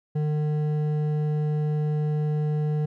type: tone with hard clipping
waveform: sine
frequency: 151 Hz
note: D3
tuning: 48 cents sharp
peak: -24 dBFS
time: 0.15-2.86 s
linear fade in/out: 10 ms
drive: 8 dB
effects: none